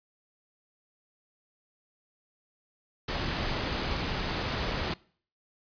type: noise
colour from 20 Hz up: pink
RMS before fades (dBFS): -31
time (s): 3.08-4.94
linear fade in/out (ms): 5
effects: noise-tail reverb RT60 0.5 s tail -23 dB re dry + resampled to 11025 Hz